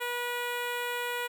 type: tone with notch filter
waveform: 10% pulse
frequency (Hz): 484.9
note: B4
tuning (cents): -32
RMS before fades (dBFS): -33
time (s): 0-1.28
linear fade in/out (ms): 20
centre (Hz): 6200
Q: 1.6
effects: none